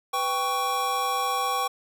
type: tone cluster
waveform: square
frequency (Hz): 498.4 / 788 / 1118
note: B4 / G5 / C#6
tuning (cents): +16 / +9 / +14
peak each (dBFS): -35 / -29 / -27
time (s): 0.13-1.68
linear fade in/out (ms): 10
effects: none